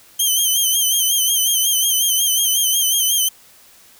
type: tone with vibrato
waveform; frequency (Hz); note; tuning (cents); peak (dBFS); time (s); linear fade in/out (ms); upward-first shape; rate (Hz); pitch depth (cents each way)
10% pulse; 3123; G7; -7; -7; 0.19-3.29; 10; sine; 5.5; 66
effects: white hiss -48 dBFS RMS until 3.99 s